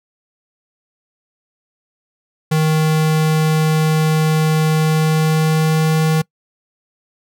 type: tone with pitch glide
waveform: square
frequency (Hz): 156.6 to 157.96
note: D#3 to D#3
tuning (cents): +11 to +26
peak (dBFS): -13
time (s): 2.51-6.22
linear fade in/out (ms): 10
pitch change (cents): +15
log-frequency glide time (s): 4.71-5.97
effects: noise-tail reverb RT60 0.1 s tail -24 dB re dry